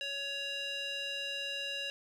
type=tone with band-pass filter; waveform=square; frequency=559 Hz; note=C#5; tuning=14 cents sharp; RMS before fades=-38 dBFS; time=0.01-1.9 s; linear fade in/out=0 ms; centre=3200 Hz; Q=3.5; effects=none